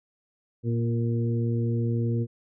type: harmonic tone with a mistuned harmonic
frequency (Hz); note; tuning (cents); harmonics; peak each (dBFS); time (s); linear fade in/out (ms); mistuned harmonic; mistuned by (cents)
116.54; A#2; 0; 1 / 2 / 3 / 4; -24 / -30 / -34 / -36; 0.63-2.27; 50; 2; +17
effects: none